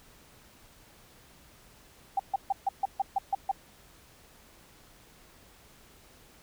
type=tone bursts; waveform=sine; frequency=784 Hz; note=G5; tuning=in tune; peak=-23 dBFS; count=9; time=2.17-3.515 s; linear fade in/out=5 ms; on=25 ms; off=140 ms; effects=pink hiss -57 dBFS RMS until 6.42 s